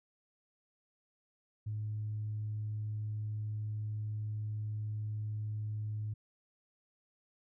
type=tone; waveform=sine; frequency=106.7 Hz; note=G#2; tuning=47 cents sharp; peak=-34 dBFS; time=1.66-6.14 s; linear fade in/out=10 ms; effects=tanh soft clip ceiling -30 dBFS